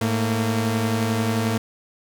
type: tone pair together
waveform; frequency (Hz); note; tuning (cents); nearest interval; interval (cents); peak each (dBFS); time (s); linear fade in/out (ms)
sawtooth; 108.6 / 228.5; A2 / A#3; -22 / -34; octave + minor second; 1288; -19; 0.01-1.58; 5
effects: none